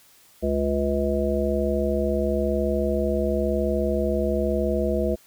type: harmonic tone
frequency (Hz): 70.5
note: C#2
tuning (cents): +30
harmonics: 1 / 3 / 5 / 7 / 9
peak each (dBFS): -27 / -27 / -27 / -27 / -27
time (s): 0.42-5.16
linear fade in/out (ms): 20
effects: white hiss -55 dBFS RMS until 5.26 s